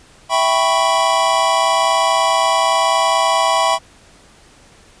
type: chord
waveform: square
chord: C# half-diminished seventh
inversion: first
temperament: equal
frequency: 659.3 / 784 / 987.8 / 1108.7 Hz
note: E5 / G5 / B5 / C#6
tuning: 0 / 0 / 0 / 0 cents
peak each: -19 / -20 / -18 / -20 dBFS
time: 0.29-3.79 s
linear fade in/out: 50 ms
effects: pink hiss -47 dBFS RMS until 5 s + resampled to 22050 Hz